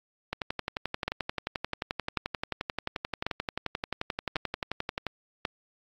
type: two click trains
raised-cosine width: 0.3 ms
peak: -14 / -12 dBFS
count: 55 / 5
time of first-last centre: 0.33-5.067 / 1.08-5.452 s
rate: 11.4 / 0.915 Hz
effects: AAC 48 kbps